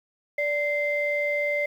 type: tone pair together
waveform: sine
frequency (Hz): 584 / 2081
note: D5 / C7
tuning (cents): -10 / -10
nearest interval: octave + minor seventh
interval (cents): 2200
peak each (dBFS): -25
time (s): 0.38-1.66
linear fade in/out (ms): 5
effects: tanh soft clip ceiling -15 dBFS + 9-bit